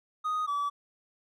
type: tone pair in turn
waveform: triangle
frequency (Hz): 1244.5 / 1149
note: D#6 / D6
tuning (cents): 0 / -38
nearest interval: minor second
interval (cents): 138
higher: first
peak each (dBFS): -25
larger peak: neither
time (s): 0.24-0.47 / 0.47-0.7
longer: neither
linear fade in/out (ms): 20
effects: tanh soft clip ceiling -21 dBFS